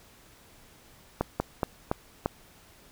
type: slowing click train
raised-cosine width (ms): 1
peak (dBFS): -11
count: 5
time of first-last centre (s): 1.21-2.26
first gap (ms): 190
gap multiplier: 1.22
effects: pink hiss -56 dBFS RMS until 2.91 s